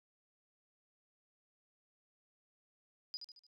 sine tone with echo, 4943 Hz, D#8, 12 cents flat, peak -39 dBFS, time 3.14-3.17 s, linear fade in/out 0 ms, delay 74 ms, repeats 4, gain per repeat -6 dB, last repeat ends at 3.466 s, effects none

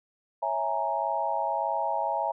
sine chord, A# half-diminished seventh, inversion first, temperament equal, 554.4 / 659.3 / 830.6 / 932.3 Hz, C#5 / E5 / G#5 / A#5, 0 / 0 / 0 / 0 cents, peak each -35 / -31 / -30 / -30 dBFS, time 0.42-2.32 s, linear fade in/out 10 ms, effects none

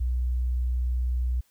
sine tone, 61.74 Hz, B1, in tune, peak -23 dBFS, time 0-1.41 s, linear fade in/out 10 ms, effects white hiss -66 dBFS RMS until 1.5 s

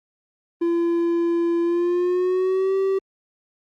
triangle tone with pitch glide, 340 to 386.1 Hz, F4 to G4, -46 to -26 cents, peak -16 dBFS, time 0.61-2.99 s, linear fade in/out 10 ms, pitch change +220 cents, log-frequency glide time 1.62-2.75 s, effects Opus 24 kbps

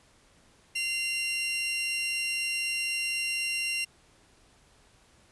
sawtooth tone pair together, 2071 / 2764 Hz, C7 / F7, -18 / -19 cents, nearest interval perfect fourth, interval 499 cents, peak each -36 / -25 dBFS, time 0.75-3.85 s, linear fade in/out 10 ms, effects pink hiss -61 dBFS RMS until 5.31 s + resampled to 24000 Hz

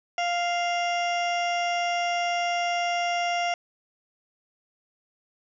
harmonic tone with a mistuned harmonic, 698 Hz, F5, 1 cent flat, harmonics 1 / 2 / 3 / 4 / 5 / 7 / 8 / 9 / 10, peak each -25 / -36 / -32 / -33 / -43 / -49 / -39 / -50 / -51 dBFS, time 0.18-3.54 s, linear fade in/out 2 ms, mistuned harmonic 5, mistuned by -67 cents, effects none

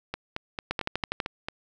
two click trains, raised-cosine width 0.3 ms, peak -15 / -11 dBFS, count 7 / 7, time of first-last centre 0.14-1.485 / 0.71-1.202 s, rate 4.46 / 12.2 Hz, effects none

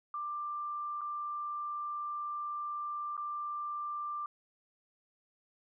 sine tone with dropouts, 1184 Hz, D6, 14 cents sharp, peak -35 dBFS, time 0.14-4.26 s, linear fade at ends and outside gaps 2 ms, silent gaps 1.01-1.015 / 3.168-3.177 s, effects none

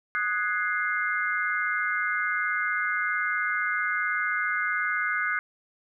sine chord, Ab dominant seventh, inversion second, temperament equal with one note detuned, 1244.5 / 1480 / 1661.2 / 2103 Hz, Eb6 / Gb6 / Ab6 / C7, 0 / 0 / 0 / +8 cents, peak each -31 / -28 / -32 / -30 dBFS, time 0.15-5.39 s, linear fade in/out 0 ms, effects none

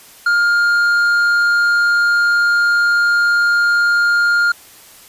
sine tone with tanh clipping, 1409 Hz, F6, 15 cents sharp, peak -12 dBFS, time 0.26-4.52 s, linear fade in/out 5 ms, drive 6 dB, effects white hiss -42 dBFS RMS until 5.08 s + resampled to 32000 Hz

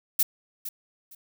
violet noise with echo, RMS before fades -21 dBFS, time 0.19-0.23 s, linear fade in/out 5 ms, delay 460 ms, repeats 2, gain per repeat -13 dB, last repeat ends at 1.15 s, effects none

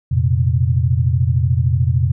sine chord, F suspended fourth, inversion none, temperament equal with one note detuned, 87.31 / 117.35 / 130.81 Hz, F2 / Bb2 / C3, 0 / +12 / 0 cents, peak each -17 dBFS, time 0.11-2.12 s, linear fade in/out 10 ms, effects none

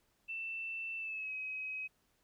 sine tone with pitch glide, 2670 to 2539 Hz, E7 to D#7, +22 to +34 cents, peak -38 dBFS, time 0.28-1.88 s, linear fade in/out 20 ms, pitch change -88 cents, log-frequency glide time 0.97-1.33 s, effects pink hiss -75 dBFS RMS until 2.23 s

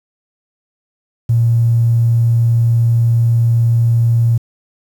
triangle tone, 116.54 Hz, A#2, in tune, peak -5 dBFS, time 1.29-4.38 s, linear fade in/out 10 ms, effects tanh soft clip ceiling -7 dBFS + 7-bit

